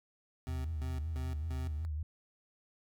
25% pulse tone with tremolo, 129.2 Hz, C3, 21 cents flat, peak -39 dBFS, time 0.47-1.85 s, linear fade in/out 0 ms, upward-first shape square, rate 2.9 Hz, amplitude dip 80%
sine tone with vibrato, 78.1 Hz, D#2, 7 cents sharp, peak -34 dBFS, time 0.48-2.03 s, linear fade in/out 5 ms, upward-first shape sine, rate 5.3 Hz, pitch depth 91 cents each way
effects none

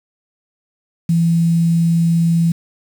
sine tone with quantisation, 167.4 Hz, E3, 27 cents sharp, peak -11 dBFS, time 1.09-2.52 s, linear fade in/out 5 ms, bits 6, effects none

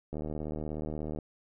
click train, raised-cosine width 2 ms, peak -24 dBFS, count 82, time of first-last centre 0.13-1.187 s, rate 76.6 Hz, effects none

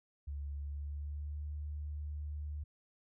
sine tone with pitch glide, 71.4 to 74.26 Hz, D2 to D2, -48 to +20 cents, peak -38 dBFS, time 0.27-2.64 s, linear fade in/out 10 ms, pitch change +68 cents, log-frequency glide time 0.55-1.44 s, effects none

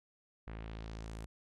sawtooth tone with low-pass filter sweep, 55 Hz, A1, in tune, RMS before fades -45 dBFS, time 0.47-1.26 s, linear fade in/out 5 ms, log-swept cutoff 2000 to 11000 Hz, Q 1.4, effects none

